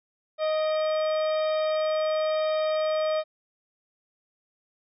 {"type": "harmonic tone with a mistuned harmonic", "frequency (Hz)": 623, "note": "D#5", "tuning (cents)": 2, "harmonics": [1, 2, 3, 4, 5, 6, 7, 8], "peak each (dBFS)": [-23, -34, -42, -42, -46, -41, -46, -50], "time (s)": [0.38, 3.24], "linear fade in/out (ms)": 50, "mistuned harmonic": 4, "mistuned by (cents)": -78, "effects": []}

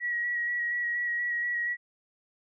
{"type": "tone with vibrato", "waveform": "sine", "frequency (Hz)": 1916, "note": "A#6", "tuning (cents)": 47, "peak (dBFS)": -27, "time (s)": [0, 1.77], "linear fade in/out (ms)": 50, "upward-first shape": "square", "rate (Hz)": 4.2, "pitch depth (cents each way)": 15, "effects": []}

